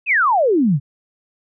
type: exponential sweep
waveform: sine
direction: down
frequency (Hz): 2700 to 126.1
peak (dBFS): -12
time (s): 0.06-0.8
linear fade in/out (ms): 50
effects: none